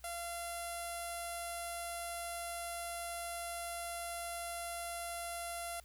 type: tone with low-pass filter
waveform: sawtooth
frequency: 687 Hz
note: F5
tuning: 29 cents flat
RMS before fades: -42 dBFS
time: 0.04-5.8 s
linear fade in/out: 2 ms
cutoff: 11000 Hz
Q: 6.3
effects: added 60 Hz sine -58 dBFS peak until 5.84 s + white hiss -66 dBFS RMS until 5.84 s